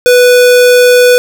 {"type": "tone", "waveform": "square", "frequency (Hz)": 493.9, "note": "B4", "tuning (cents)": 0, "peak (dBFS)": -3, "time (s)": [0.06, 1.18], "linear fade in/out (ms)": 0, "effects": []}